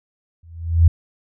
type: tone with exponential growth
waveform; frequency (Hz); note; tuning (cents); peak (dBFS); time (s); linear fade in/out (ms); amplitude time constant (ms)
sine; 83.4; E2; +21; -5; 0.43-0.88; 5; 97
effects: none